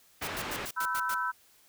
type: low-pass noise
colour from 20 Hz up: white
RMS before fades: -37 dBFS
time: 0.21-0.66 s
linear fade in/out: 10 ms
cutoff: 2200 Hz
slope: 12 dB/octave
type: noise bursts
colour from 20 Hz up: white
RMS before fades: -38 dBFS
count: 7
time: 0.22-1.145 s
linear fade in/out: 5 ms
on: 55 ms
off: 90 ms
type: chord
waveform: sine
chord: E minor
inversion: second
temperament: equal with one note detuned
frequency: 987.8 / 1318.5 / 1531.3 Hz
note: B5 / E6 / G6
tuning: 0 / 0 / -41 cents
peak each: -33 dBFS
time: 0.76-1.32 s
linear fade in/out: 20 ms
effects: white hiss -62 dBFS RMS until 1.68 s